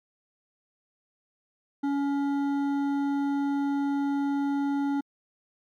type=tone with hard clipping; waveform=triangle; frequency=281.3 Hz; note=C#4; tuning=26 cents sharp; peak=-26 dBFS; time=1.83-5.01 s; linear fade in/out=10 ms; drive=13 dB; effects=MP3 96 kbps